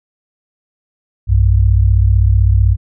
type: tone pair together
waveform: sine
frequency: 60.9 / 96.67 Hz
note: B1 / G2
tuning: -24 / -24 cents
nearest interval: minor sixth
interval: 800 cents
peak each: -10 dBFS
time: 1.27-2.77 s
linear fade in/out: 50 ms
effects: none